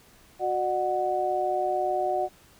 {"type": "tone cluster", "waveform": "sine", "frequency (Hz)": [366.5, 602, 740], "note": ["F#4", "D5", "F#5"], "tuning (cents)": [-16, 43, 0], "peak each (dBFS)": [-30, -29, -26], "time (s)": [0.39, 2.29], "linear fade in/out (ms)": 50, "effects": ["pink hiss -56 dBFS RMS until 2.59 s"]}